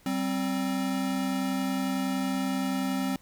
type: tone pair together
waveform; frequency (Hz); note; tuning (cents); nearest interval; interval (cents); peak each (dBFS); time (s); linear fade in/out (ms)
square; 192.5 / 263.2; G3 / C4; -31 / +10; perfect fourth; 541; -32 / -29; 0.06-3.16; 2
effects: pink hiss -59 dBFS RMS until 3.21 s